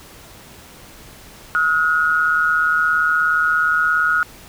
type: tone pair together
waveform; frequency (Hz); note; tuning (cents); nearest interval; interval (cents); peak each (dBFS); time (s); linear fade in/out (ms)
sine; 1282 / 1439; E6 / F#6; -49 / -49; major second; 200; -20 / -15; 1.55-4.23; 0
effects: pink hiss -42 dBFS RMS until 4.48 s